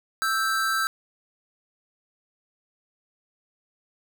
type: tone pair together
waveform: square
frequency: 1316.7 / 1568 Hz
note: E6 / G6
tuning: -2 / 0 cents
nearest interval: minor third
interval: 302 cents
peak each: -26 dBFS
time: 0.22-0.87 s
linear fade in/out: 0 ms
effects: none